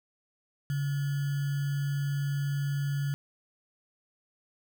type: tone with sample-and-hold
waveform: sine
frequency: 141.3 Hz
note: C#3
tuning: 34 cents sharp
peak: -27 dBFS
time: 0.7-3.14 s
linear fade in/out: 0 ms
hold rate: 1575 Hz
effects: none